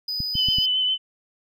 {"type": "tone", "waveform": "triangle", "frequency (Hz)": 4978, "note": "D#8", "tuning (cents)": 0, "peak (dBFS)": -24, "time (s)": [0.08, 0.66], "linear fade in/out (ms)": 5}
{"type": "clicks", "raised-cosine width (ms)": 5, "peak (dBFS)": -18, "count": 4, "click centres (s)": [0.204, 0.354, 0.486, 0.585]}
{"type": "tone with vibrato", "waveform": "sine", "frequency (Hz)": 3027, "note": "F#7", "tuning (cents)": 39, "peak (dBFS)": -19, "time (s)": [0.34, 0.98], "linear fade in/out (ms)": 50, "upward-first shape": "triangle", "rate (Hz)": 7.3, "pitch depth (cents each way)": 28}
{"effects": []}